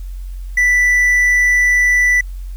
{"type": "tone", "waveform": "triangle", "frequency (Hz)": 1975.5, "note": "B6", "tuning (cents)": 0, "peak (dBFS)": -8, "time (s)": [0.57, 2.21], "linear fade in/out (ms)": 5, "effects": ["added 45 Hz sine -24 dBFS peak until 2.56 s", "white hiss -51 dBFS RMS until 2.56 s"]}